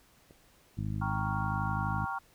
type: click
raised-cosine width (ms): 2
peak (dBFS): -39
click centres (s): 0.309
type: harmonic tone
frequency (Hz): 51.91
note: G#1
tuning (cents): 0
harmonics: 1 / 2 / 3 / 4 / 5 / 6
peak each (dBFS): -40 / -34 / -37 / -40 / -48 / -47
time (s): 0.77-2.06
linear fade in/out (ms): 10
type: chord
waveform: sine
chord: G half-diminished seventh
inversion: none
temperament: equal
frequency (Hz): 784 / 932.3 / 1108.7 / 1396.9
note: G5 / Bb5 / Db6 / F6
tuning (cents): 0 / 0 / 0 / 0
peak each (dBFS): -38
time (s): 1.01-2.19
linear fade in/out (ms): 10
effects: pink hiss -63 dBFS RMS until 2.34 s